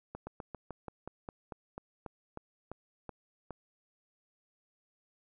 slowing click train, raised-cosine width 1 ms, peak -27 dBFS, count 15, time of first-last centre 0.15-3.507 s, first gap 120 ms, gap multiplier 1.1, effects none

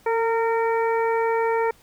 harmonic tone with a mistuned harmonic, 458.7 Hz, A#4, 28 cents flat, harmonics 1 / 2 / 3 / 4 / 5, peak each -21 / -24 / -33 / -33 / -35 dBFS, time 0.06-1.71 s, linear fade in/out 5 ms, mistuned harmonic 1, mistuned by -21 cents, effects pink hiss -55 dBFS RMS until 1.82 s

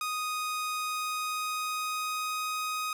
sawtooth tone with pitch glide, 1244.5 to 1252.4 Hz, D#6 to D#6, 0 to +11 cents, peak -27 dBFS, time 0.01-2.93 s, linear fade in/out 2 ms, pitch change +11 cents, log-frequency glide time 0.65-2.48 s, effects none

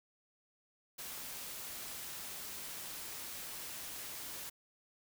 white noise, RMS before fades -45 dBFS, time 0.98-4.5 s, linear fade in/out 10 ms, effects none

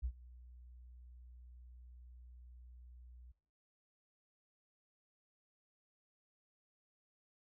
sine tone with ADSR envelope, 61.1 Hz, B1, 18 cents flat, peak -33 dBFS, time 0.02-3.32 s, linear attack 29 ms, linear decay 65 ms, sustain -21 dB, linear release 9 ms, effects noise-tail reverb RT60 0.6 s tail -20 dB re dry

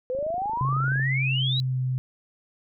sine exponential sweep, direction up, 493.9 to 4000 Hz, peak -25 dBFS, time 0.1-1.6 s, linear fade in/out 0 ms
click train, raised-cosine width 2 ms, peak -29 dBFS, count 23, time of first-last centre 0.15-0.996 s, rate 26 Hz
sine tone with pitch glide, 133.6 to 128.68 Hz, C3 to C3, +36 to -28 cents, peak -23 dBFS, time 0.61-1.98 s, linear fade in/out 0 ms, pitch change -64 cents, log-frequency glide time 1.09-1.79 s
effects none

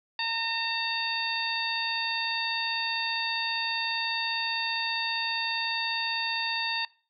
harmonic tone with a mistuned harmonic, 915 Hz, A#5, 32 cents flat, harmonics 1 / 2 / 3 / 4 / 5, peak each -34 / -34 / -34 / -34 / -34 dBFS, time 0.19-6.85 s, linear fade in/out 2 ms, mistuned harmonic 3, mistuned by -29 cents, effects noise-tail reverb RT60 0.4 s tail -20 dB re dry

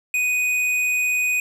sine tone with tanh clipping, 2489 Hz, D#7, in tune, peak -20 dBFS, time 0.14-1.4 s, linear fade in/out 2 ms, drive 12 dB, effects none

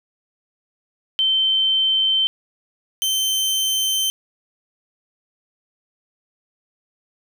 sine / sawtooth tone pair in turn, 3099 / 3099 Hz, G7 / G7, -21 / -21 cents, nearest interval unison, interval 0 cents, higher neither, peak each -15 dBFS, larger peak neither, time 1.19-2.27 / 3.02-4.1 s, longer neither, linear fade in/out 0 ms, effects none

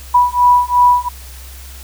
sine beating tone pair, 980 / 982.8 Hz, B5 / B5, -14 / -9 cents, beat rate 2.8 Hz, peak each -11 dBFS, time 0.14-1.09 s, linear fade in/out 10 ms, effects added 65 Hz sine -32 dBFS peak until 1.83 s + white hiss -38 dBFS RMS until 1.83 s

